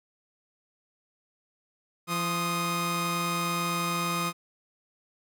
sawtooth tone cluster, 170.7 / 1051 / 1244 Hz, F3 / C6 / D#6, -39 / +7 / -1 cents, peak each -27 / -32 / -26 dBFS, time 2.07-4.33 s, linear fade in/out 50 ms, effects none

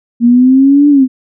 sine linear two-way sweep, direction up then down, 233 to 293.7 to 251.7 Hz, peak -3 dBFS, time 0.2-1.08 s, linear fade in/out 50 ms, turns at 0.89 s, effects none

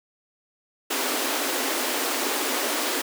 pink high-pass noise, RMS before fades -26 dBFS, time 0.9-3.02 s, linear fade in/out 10 ms, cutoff 250 Hz, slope 96 dB/octave, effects none

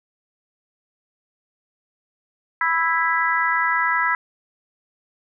harmonic tone, 329.6 Hz, E4, in tune, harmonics 3 / 4 / 5 / 6, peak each -23 / -23 / -23 / -23 dBFS, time 2.61-4.15 s, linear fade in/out 2 ms, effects none

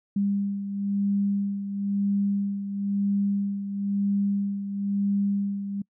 sine beating tone pair, 200 / 201 Hz, G3 / G3, +35 / +44 cents, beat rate 1 Hz, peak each -24 / -31 dBFS, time 0.16-5.82 s, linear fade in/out 5 ms, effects noise-tail reverb RT60 0.1 s tail -26 dB re dry

